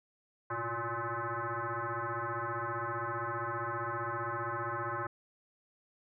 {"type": "tone with frequency modulation", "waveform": "sine", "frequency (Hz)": 109.4, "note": "A2", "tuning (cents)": -9, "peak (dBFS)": -33, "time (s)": [0.5, 5.07], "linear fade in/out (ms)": 5, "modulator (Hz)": 234, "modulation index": 6.3, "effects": []}